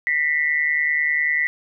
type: tone with amplitude modulation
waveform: sine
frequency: 1975.5 Hz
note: B6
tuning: in tune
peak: -14 dBFS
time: 0.07-1.47 s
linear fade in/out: 0 ms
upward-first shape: sine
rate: 150 Hz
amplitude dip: 75%
effects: none